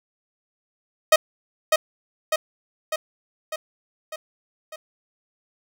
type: tone with echo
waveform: sawtooth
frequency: 626 Hz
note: D#5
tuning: 10 cents sharp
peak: -7 dBFS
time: 1.12-1.16 s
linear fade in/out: 5 ms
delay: 600 ms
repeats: 6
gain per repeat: -4 dB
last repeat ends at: 4.76 s
effects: none